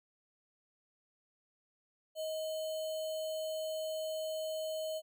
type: tone with sample-and-hold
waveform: sine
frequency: 630 Hz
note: D#5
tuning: 21 cents sharp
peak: -35 dBFS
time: 2.15-5.02 s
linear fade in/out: 50 ms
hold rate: 3675 Hz
effects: none